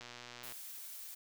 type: click train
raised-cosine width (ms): 0.2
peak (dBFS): -31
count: 63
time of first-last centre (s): 0.01-0.522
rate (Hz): 121
type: noise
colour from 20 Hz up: blue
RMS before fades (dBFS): -48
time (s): 0.43-1.15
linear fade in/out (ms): 10
effects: none